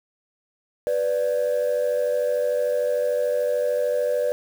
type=tone pair together; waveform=sine; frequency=493.9 / 587.3 Hz; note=B4 / D5; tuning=0 / 0 cents; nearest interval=minor third; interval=300 cents; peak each=-21 dBFS; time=0.87-4.32 s; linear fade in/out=0 ms; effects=tanh soft clip ceiling -16 dBFS + 7-bit